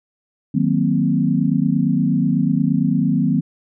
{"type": "chord", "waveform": "sine", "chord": "C half-diminished seventh", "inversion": "first", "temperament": "equal", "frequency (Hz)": [155.56, 185, 233.1, 261.6], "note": ["Eb3", "Gb3", "Bb3", "C4"], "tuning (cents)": [0, 0, 0, 0], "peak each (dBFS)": -20, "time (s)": [0.54, 3.41], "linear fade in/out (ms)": 10, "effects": []}